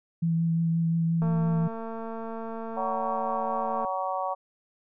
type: tone with vibrato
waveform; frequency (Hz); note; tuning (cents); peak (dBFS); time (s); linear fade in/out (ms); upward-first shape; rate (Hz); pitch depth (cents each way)
sine; 165.6; E3; +8; -22; 0.22-1.68; 10; triangle; 5.7; 16
type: click train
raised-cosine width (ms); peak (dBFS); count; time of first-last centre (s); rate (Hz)
1; -24; 595; 1.22-3.848; 226
type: harmonic tone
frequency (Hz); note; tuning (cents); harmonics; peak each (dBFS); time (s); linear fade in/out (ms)
187.6; F#3; +24; 3 / 4 / 5 / 6; -33 / -31 / -33 / -33; 2.76-4.35; 20
effects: none